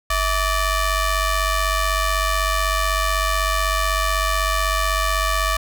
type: ring-modulated tone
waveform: sawtooth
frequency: 600 Hz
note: D5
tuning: 37 cents sharp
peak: -11 dBFS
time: 0.1-5.57 s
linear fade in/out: 5 ms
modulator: 552 Hz
effects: none